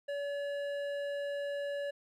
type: tone with hard clipping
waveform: triangle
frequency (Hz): 570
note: C#5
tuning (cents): +48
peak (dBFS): -36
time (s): 0.08-1.91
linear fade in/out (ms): 10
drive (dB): 14
effects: none